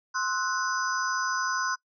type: tone cluster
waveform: sine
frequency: 1047 / 1298 / 1480 / 4993 / 6030 Hz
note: C6 / E6 / F#6 / D#8 / F#8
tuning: +1 / -27 / 0 / +5 / +32 cents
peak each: -30 / -36 / -29 / -37 / -37 dBFS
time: 0.14-1.76 s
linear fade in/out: 20 ms
effects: noise-tail reverb RT60 0.1 s tail -23 dB re dry